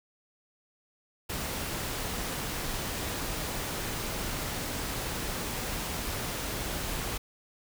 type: noise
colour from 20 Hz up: pink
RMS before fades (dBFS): -34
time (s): 1.29-7.18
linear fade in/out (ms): 10
effects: none